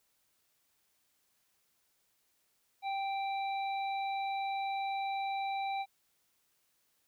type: harmonic tone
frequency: 784 Hz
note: G5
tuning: in tune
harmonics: 1 / 3 / 5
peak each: -33 / -43 / -47 dBFS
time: 2.82-5.86 s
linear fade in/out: 50 ms
effects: white hiss -75 dBFS RMS until 7.07 s